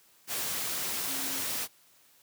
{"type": "tone in noise", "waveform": "sine", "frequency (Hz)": 271.2, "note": "C#4", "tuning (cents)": -38, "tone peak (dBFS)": -43, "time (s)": [1.06, 1.44], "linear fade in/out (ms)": 50, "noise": "white", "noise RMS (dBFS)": -33, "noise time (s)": [0.27, 1.68], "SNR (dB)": -13, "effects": ["white hiss -62 dBFS RMS until 2.22 s", "high-pass 100 Hz 12 dB/octave"]}